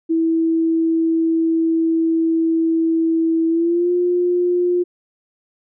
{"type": "tone with pitch glide", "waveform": "sine", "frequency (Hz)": [326.9, 354.4], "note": ["E4", "F4"], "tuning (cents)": [-14, 25], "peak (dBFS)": -14, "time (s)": [0.09, 4.84], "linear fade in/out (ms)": 20, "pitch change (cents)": 139, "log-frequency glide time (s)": [3.48, 3.91], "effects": []}